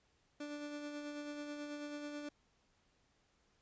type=tone with tremolo; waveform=30% pulse; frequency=293.5 Hz; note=D4; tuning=1 cent flat; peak=-39 dBFS; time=0.4-2.29 s; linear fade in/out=5 ms; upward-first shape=sine; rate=9.2 Hz; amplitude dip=35%; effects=pink hiss -75 dBFS RMS until 3.61 s + resampled to 16000 Hz